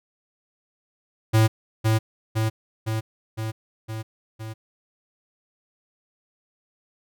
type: tone with echo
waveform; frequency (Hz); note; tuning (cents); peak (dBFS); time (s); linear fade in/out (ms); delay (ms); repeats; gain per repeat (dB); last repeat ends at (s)
square; 110.5; A2; +8; -15; 1.33-1.48; 20; 510; 6; -3; 4.54
effects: none